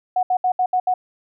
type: tone bursts at uneven times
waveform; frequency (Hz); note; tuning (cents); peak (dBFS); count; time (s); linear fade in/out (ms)
sine; 735; F#5; -12; -15; 6; 0.16-0.23 / 0.3-0.37 / 0.44-0.52 / 0.59-0.66 / 0.73-0.8 / 0.87-0.94; 5
effects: none